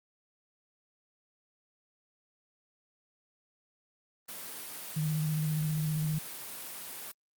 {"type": "high-pass noise", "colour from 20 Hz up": "white", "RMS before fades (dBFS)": -42, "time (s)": [4.28, 7.12], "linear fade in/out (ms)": 10, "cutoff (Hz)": 140, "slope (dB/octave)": 12}
{"type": "tone with vibrato", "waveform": "sine", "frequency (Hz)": 154.5, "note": "D#3", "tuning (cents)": -12, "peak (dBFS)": -28, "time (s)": [4.96, 6.19], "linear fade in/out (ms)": 10, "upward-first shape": "triangle", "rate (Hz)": 15, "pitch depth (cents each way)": 35}
{"effects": ["Opus 32 kbps"]}